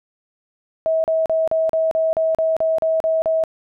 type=tone bursts; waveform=sine; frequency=644 Hz; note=E5; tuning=41 cents flat; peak=-15 dBFS; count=12; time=0.86-3.438 s; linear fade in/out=0 ms; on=180 ms; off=38 ms; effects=none